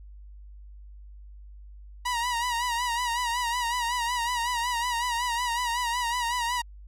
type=tone with vibrato; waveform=sawtooth; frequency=960 Hz; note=B5; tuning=49 cents flat; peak=-22 dBFS; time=2.05-6.62 s; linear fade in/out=10 ms; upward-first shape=sine; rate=5.4 Hz; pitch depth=66 cents each way; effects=added 50 Hz sine -43 dBFS peak until 6.87 s + low-pass 11000 Hz 12 dB/octave